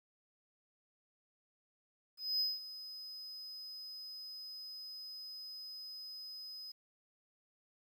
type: tone with ADSR envelope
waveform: triangle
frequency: 5040 Hz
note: D#8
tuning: 21 cents sharp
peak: -29 dBFS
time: 2.17-6.72 s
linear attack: 230 ms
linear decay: 190 ms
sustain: -15 dB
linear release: 7 ms
effects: 11-bit